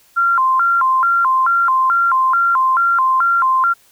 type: tone with vibrato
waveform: sine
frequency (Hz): 1200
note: D6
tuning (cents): +37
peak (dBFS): -11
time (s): 0.16-3.74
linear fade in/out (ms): 20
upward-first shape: square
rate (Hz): 2.3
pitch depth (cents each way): 240
effects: white hiss -52 dBFS RMS until 3.91 s